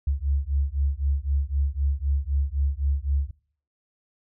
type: beating tone pair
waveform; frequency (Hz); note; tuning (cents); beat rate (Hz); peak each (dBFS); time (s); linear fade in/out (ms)
sine; 68.1 / 72; C#2 / D2; -30 / -34; 3.9; -25; 0.07-3.31; 5
effects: noise-tail reverb RT60 0.5 s tail -22 dB re dry